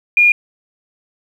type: tone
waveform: sine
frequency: 2425 Hz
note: D#7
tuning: 45 cents flat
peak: -7 dBFS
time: 0.17-0.32 s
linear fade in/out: 2 ms
effects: 7-bit